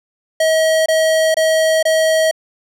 square tone bursts, 638 Hz, D#5, 43 cents sharp, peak -12 dBFS, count 4, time 0.4-2.312 s, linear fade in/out 5 ms, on 460 ms, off 24 ms, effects low-pass 12000 Hz 12 dB/octave

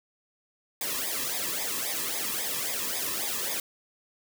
white noise with flanger, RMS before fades -31 dBFS, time 0.81-3.6 s, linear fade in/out 2 ms, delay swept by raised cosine 0.69 to 1.4 ms, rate 3.7 Hz, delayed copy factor -0.9, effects none

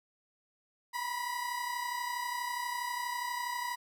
30% pulse tone pair together, 965.7 / 998 Hz, B5 / B5, -39 / +18 cents, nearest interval minor second, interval 57 cents, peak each -33 / -36 dBFS, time 0.93-3.76 s, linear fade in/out 20 ms, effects none

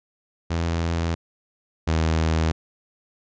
sawtooth tone pair in turn, 83.6 / 80.28 Hz, E2 / E2, +25 / -45 cents, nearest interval minor second, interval 70 cents, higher first, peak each -18 / -15 dBFS, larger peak second, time 0.5-1.15 / 1.87-2.52 s, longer neither, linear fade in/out 10 ms, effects resampled to 16000 Hz

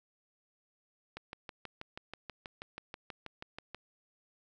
click train, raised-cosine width 0.3 ms, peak -26 dBFS, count 17, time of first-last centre 1.17-3.746 s, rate 6.21 Hz, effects none

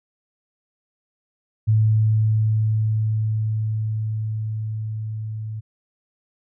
sine tone with level ramp, 109 Hz, A2, 16 cents flat, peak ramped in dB -13 to -27 dBFS, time 1.67-5.61 s, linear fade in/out 20 ms, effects none

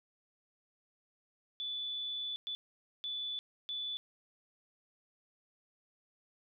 sine tone bursts at uneven times, 3473 Hz, A7, 23 cents flat, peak -36 dBFS, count 4, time 1.6-2.36 / 2.47-2.55 / 3.04-3.39 / 3.69-3.97 s, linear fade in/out 0 ms, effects none

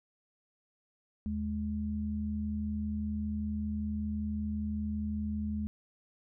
sine tone pair together, 78.8 / 211.2 Hz, D#2 / G#3, +23 / +29 cents, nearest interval octave + perfect fourth, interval 1706 cents, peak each -36 / -33 dBFS, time 1.26-5.67 s, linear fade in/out 0 ms, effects none

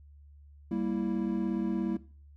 triangle chord, E diminished, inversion first, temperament equal, 196 / 233.1 / 329.6 Hz, G3 / Bb3 / E4, 0 / 0 / 0 cents, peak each -31 dBFS, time 0.71-1.97 s, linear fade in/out 5 ms, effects noise-tail reverb RT60 0.4 s tail -18 dB re dry + added 72 Hz sine -51 dBFS peak until 2.36 s

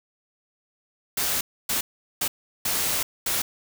white noise bursts at uneven times, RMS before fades -25 dBFS, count 5, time 1.17-1.41 / 1.69-1.81 / 2.21-2.28 / 2.65-3.03 / 3.26-3.42 s, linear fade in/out 5 ms, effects none

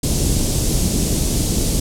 pink band-stop noise, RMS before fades -17 dBFS, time 0.03-1.8 s, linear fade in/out 5 ms, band 340 to 6200 Hz, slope 12 dB/octave, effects low-pass 10000 Hz 12 dB/octave

